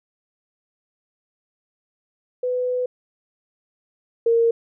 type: tone pair in turn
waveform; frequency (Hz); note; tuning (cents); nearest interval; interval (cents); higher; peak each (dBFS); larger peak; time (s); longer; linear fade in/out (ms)
sine; 499.6 / 462.3; B4 / A#4; +20 / -14; minor second; 134; first; -20 / -14; second; 2.43-2.86 / 4.26-4.51; first; 5
effects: none